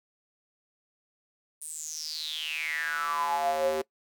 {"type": "tone with high-pass filter sweep", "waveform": "square", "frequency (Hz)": 77.78, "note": "D#2", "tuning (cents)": 0, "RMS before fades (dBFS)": -31, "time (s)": [1.61, 3.82], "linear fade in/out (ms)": 10, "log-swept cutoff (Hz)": [9500, 430], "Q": 9.7, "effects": ["noise-tail reverb RT60 0.1 s tail -21 dB re dry"]}